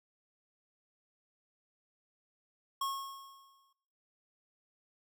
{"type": "tone with exponential decay", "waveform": "square", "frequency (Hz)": 1091, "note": "C#6", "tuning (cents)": -28, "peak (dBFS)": -32, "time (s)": [2.81, 3.73], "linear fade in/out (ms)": 5, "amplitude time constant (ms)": 200, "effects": ["noise-tail reverb RT60 0.9 s tail -22 dB re dry"]}